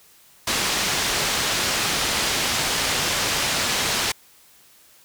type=low-pass noise; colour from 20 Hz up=white; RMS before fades=-23 dBFS; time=0.47-4.12 s; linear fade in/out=5 ms; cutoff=5700 Hz; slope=12 dB/octave; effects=white hiss -53 dBFS RMS until 5.04 s